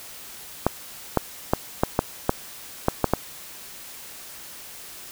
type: clicks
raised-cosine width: 1 ms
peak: -3 dBFS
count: 9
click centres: 0.666 / 1.173 / 1.535 / 1.835 / 1.991 / 2.294 / 2.884 / 3.043 / 3.136 s
effects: white hiss -41 dBFS RMS until 5.11 s